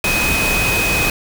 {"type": "tone in noise", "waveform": "sine", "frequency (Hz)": 2515, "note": "D#7", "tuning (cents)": 18, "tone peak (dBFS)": -17, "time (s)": [0.04, 1.1], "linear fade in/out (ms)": 2, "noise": "pink", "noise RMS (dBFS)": -19, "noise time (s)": [0.04, 1.1], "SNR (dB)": -1, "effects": []}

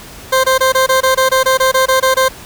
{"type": "tone bursts", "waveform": "20% pulse", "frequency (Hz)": 523.3, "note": "C5", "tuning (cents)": 0, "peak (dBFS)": -4, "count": 14, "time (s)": [0.32, 2.286], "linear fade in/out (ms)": 10, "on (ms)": 120, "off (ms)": 22, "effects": ["pink hiss -34 dBFS RMS until 2.45 s"]}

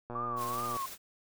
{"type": "click train", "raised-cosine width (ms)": 1, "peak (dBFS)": -27, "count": 81, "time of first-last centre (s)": [0.1, 0.767], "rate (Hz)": 120}
{"type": "tone with vibrato", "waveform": "sine", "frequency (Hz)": 1141, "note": "C#6", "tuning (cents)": 50, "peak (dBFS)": -33, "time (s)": [0.15, 0.86], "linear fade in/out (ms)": 5, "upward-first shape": "triangle", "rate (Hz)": 2.5, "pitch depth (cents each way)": 130}
{"type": "noise with tremolo", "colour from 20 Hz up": "white", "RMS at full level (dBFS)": -43, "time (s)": [0.36, 0.98], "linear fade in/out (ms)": 50, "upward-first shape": "sine", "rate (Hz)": 18, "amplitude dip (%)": 30}
{"effects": []}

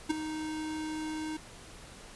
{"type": "tone with ADSR envelope", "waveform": "square", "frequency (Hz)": 311.1, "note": "D#4", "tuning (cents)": 0, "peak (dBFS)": -24, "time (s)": [0.09, 1.37], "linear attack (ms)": 16, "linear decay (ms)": 12, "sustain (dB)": -11, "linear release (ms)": 6, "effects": ["pink hiss -50 dBFS RMS until 2.15 s", "resampled to 24000 Hz"]}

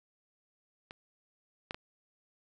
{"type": "clicks", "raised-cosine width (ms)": 0.3, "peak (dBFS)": [-28, -20, -24], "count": 3, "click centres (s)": [0.909, 1.709, 1.745], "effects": []}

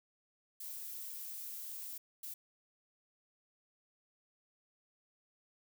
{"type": "noise bursts at uneven times", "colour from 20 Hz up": "violet", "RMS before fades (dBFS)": -45, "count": 2, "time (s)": [[0.6, 1.98], [2.23, 2.34]], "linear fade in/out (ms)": 5, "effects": []}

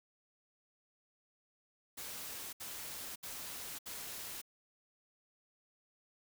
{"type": "noise bursts", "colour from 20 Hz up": "white", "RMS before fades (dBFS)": -45, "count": 4, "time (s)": [1.97, 4.417], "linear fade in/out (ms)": 10, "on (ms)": 560, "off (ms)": 69, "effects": []}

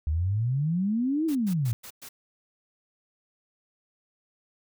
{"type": "exponential two-way sweep", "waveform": "sine", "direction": "up then down", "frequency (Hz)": [72.8, 331.3, 109.6], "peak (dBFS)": -23, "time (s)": [0.07, 1.73], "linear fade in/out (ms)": 0, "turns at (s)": 1.26}
{"type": "noise bursts", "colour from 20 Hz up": "white", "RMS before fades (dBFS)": -43, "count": 5, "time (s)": [1.28, 2.09], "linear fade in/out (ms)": 10, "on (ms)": 74, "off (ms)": 110}
{"effects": []}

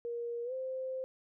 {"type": "tone with pitch glide", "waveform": "sine", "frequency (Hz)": [472.2, 520.9], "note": ["A#4", "C5"], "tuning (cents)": [22, -8], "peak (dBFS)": -35, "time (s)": [0.05, 1.04], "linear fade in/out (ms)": 0, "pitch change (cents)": 170, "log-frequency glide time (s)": [0.44, 0.53], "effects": []}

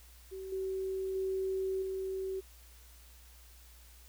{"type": "tone with level steps", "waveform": "sine", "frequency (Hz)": 381.1, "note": "G4", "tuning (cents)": -49, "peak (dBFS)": [-40, -33, -31, -34], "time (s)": [0.31, 2.41], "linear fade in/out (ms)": 20, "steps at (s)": [0.52, 1.15, 1.82], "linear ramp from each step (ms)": 5, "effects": ["added 60 Hz sine -55 dBFS peak until 4.08 s", "white hiss -60 dBFS RMS until 4.08 s"]}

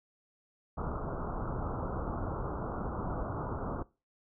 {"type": "low-pass noise", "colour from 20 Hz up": "pink", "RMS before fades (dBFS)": -36, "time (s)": [0.77, 3.83], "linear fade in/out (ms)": 10, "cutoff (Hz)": 1400, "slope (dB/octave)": 96, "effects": ["noise-tail reverb RT60 0.3 s tail -21 dB re dry"]}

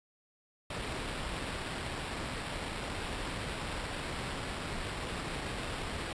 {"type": "noise with sample-and-hold", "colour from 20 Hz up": "pink", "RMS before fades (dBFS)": -38, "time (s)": [0.7, 6.13], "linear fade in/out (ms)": 5, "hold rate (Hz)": 6300, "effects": ["resampled to 22050 Hz"]}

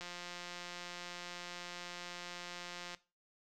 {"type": "click train", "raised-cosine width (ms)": 0.2, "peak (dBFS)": -28, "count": 518, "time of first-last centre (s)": [0.01, 2.947], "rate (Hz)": 176, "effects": ["noise-tail reverb RT60 0.3 s tail -18 dB re dry"]}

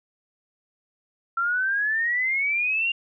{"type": "exponential sweep", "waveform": "sine", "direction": "up", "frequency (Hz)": [1353, 2807], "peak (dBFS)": -21, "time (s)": [1.37, 2.92], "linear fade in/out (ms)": 5, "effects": []}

